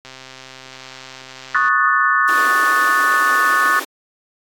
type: click train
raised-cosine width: 0.2 ms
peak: -19 dBFS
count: 215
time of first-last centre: 0.05-1.684 s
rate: 131 Hz
type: chord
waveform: sine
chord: D# half-diminished seventh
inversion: third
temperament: equal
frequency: 1108.7 / 1244.5 / 1480 / 1760 Hz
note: C#6 / D#6 / F#6 / A6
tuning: 0 / 0 / 0 / 0 cents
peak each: -18 dBFS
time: 1.54-3.8 s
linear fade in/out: 10 ms
type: high-pass noise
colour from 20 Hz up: pink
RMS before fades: -29 dBFS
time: 2.28-3.85 s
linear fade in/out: 10 ms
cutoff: 260 Hz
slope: 96 dB/octave
effects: AAC 64 kbps